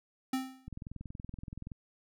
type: tone with exponential decay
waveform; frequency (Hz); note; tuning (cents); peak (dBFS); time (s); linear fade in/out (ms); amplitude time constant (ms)
square; 261.6; C4; 0; -28; 0.33-0.68; 5; 74
type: click train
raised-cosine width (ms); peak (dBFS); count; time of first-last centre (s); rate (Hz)
5; -30; 23; 0.68-1.718; 21.2
effects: none